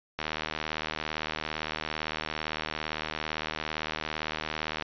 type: click train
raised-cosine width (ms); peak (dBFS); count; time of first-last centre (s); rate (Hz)
0.3; -15; 361; 0.19-4.823; 77.7
effects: resampled to 11025 Hz